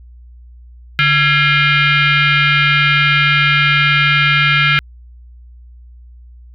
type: tone with frequency modulation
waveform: sine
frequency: 146.83 Hz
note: D3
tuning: in tune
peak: -9 dBFS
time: 0.99-4.79 s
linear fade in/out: 0 ms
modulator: 755 Hz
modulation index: 3.8
effects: added 60 Hz sine -36 dBFS peak until 6.54 s